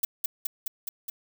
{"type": "noise with echo", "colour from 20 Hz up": "violet", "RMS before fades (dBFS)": -24, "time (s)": [0.03, 0.05], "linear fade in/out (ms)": 5, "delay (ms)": 210, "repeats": 5, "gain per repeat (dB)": -2, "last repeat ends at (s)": 1.1, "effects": []}